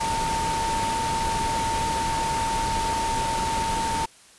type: tone in noise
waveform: sine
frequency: 900 Hz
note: A5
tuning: 39 cents sharp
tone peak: -24 dBFS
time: 0-4.06 s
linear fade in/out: 10 ms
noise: pink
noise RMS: -29 dBFS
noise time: 0-4.06 s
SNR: +2 dB
effects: white hiss -52 dBFS RMS until 4.38 s + resampled to 24000 Hz